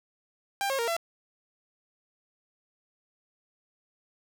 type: tone with pitch steps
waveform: sawtooth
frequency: 794 / 541 / 465.8 / 673 Hz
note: G5 / C#5 / A#4 / E5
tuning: +22 / -42 / -1 / +36 cents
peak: -23 dBFS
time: 0.61-0.966 s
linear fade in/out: 0 ms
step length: 89 ms
effects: none